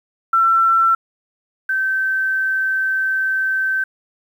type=tone pair in turn; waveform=sine; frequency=1346 / 1546.2 Hz; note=E6 / G6; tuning=+36 / -24 cents; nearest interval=major second; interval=240 cents; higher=second; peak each=-11 / -16 dBFS; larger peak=first; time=0.33-0.95 / 1.69-3.84 s; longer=second; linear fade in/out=5 ms; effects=8-bit